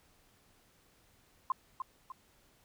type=tone with echo; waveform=sine; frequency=1046.5 Hz; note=C6; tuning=in tune; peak=-27 dBFS; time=1.5-1.52 s; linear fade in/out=2 ms; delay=300 ms; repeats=2; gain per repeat=-7 dB; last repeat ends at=2.12 s; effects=pink hiss -67 dBFS RMS until 2.64 s